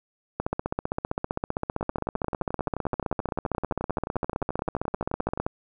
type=two click trains; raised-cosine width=1 ms; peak=-12 / -16 dBFS; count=79 / 42; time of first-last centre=0.4-5.465 / 1.81-5.375 s; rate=15.4 / 11.5 Hz; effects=none